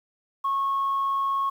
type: tone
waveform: sine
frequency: 1096 Hz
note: C#6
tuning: 20 cents flat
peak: -21 dBFS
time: 0.44-1.5 s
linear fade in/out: 10 ms
effects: tanh soft clip ceiling -19 dBFS + 9-bit